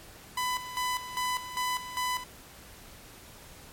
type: tone with tremolo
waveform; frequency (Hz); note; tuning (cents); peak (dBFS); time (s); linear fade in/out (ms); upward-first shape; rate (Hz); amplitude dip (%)
sawtooth; 1000; B5; +21; -24; 0.37-2.24; 5; square; 2.5; 70
effects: pink hiss -50 dBFS RMS until 3.72 s + MP3 64 kbps